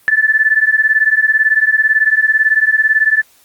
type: beating tone pair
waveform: sine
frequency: 1741 / 1759 Hz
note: A6 / A6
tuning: -19 / -1 cents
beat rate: 18 Hz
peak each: -12 dBFS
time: 0.08-3.22 s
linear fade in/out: 0 ms
effects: white hiss -50 dBFS RMS until 3.44 s + Opus 32 kbps